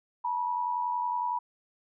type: tone pair together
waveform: sine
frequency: 880 / 970.8 Hz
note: A5 / B5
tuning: 0 / -30 cents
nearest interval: major second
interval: 170 cents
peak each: -35 / -28 dBFS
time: 0.24-1.39 s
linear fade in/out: 10 ms
effects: none